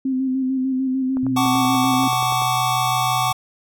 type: tone with vibrato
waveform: sine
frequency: 261.6 Hz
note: C4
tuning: in tune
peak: -18 dBFS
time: 0.05-2.08 s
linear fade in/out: 5 ms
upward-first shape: square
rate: 6.7 Hz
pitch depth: 26 cents each way
type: click train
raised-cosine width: 1 ms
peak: -20 dBFS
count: 14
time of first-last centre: 1.17-2.42 s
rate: 10.4 Hz
type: tone with pitch glide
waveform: sine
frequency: 123.47 to 126.43 Hz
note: B2 to B2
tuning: 0 to +41 cents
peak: -27 dBFS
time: 1.23-3.32 s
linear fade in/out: 0 ms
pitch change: +41 cents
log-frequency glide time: 1.75-1.89 s
type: chord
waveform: square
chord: D major seventh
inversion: first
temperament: equal with one note detuned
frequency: 751.2 / 880 / 1108.7 / 1174.7 Hz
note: F#5 / A5 / C#6 / D6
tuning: +26 / 0 / 0 / 0 cents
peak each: -23 / -26 / -24 / -25 dBFS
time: 1.36-3.33 s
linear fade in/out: 10 ms
effects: none